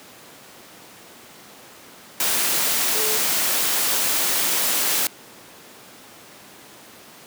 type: tone in noise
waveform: sine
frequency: 432.3 Hz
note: A4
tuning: 31 cents flat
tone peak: -28 dBFS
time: 2.95-3.17 s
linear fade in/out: 2 ms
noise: white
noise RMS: -21 dBFS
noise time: 2.2-5.07 s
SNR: -10 dB
effects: pink hiss -44 dBFS RMS until 7.26 s + high-pass 200 Hz 12 dB/octave